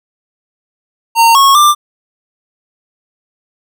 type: tone with pitch steps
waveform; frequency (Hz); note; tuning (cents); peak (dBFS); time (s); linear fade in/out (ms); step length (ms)
square; 919 / 1098 / 1186; A#5 / C#6 / D6; -25 / -17 / +17; -5; 1.15-1.75; 50; 200
effects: none